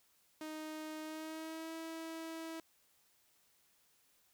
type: tone with pitch glide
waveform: sawtooth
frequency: 310.9 to 325.2 Hz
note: D#4 to E4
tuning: -1 to -23 cents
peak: -39 dBFS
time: 0.41-2.6 s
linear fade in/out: 2 ms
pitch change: +78 cents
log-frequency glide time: 1.02-1.74 s
effects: white hiss -72 dBFS RMS until 4.33 s